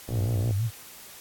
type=click train; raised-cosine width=2 ms; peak=-21 dBFS; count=26; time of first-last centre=0.09-0.509 s; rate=59.7 Hz
type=tone with vibrato; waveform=sine; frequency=106.5 Hz; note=G#2; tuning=44 cents sharp; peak=-23 dBFS; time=0.09-0.71 s; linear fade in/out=50 ms; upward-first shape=sine; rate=5.9 Hz; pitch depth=170 cents each way
effects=white hiss -46 dBFS RMS until 1.2 s + AAC 64 kbps